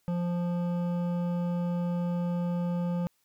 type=tone with hard clipping; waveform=triangle; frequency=174.61 Hz; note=F3; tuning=in tune; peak=-29 dBFS; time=0.08-3.07 s; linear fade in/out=0 ms; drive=15 dB; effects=white hiss -72 dBFS RMS until 3.24 s